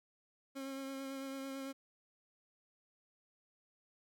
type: tone with vibrato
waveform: 30% pulse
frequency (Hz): 270.3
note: C#4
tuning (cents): -44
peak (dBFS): -39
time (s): 0.55-1.73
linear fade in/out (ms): 20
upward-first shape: sine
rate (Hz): 9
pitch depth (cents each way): 18
effects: none